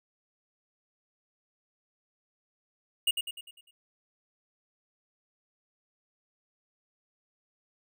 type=tone with echo; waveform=square; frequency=2855 Hz; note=F7; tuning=37 cents sharp; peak=-23 dBFS; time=3.07-3.11 s; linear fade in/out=5 ms; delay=100 ms; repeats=6; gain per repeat=-6 dB; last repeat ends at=3.71 s; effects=none